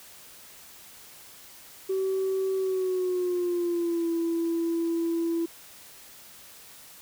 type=tone with pitch glide; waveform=sine; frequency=381.8 to 334.3 Hz; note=G4 to E4; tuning=-46 to +24 cents; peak=-23 dBFS; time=1.89-5.46 s; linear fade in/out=10 ms; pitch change=-230 cents; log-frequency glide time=2.55-4.09 s; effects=tanh soft clip ceiling -21 dBFS + white hiss -49 dBFS RMS until 7.01 s